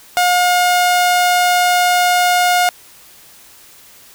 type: tone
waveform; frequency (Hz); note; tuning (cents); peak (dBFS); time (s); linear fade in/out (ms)
sawtooth; 716; F5; +43; -7; 0.17-2.69; 0
effects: white hiss -43 dBFS RMS until 4.14 s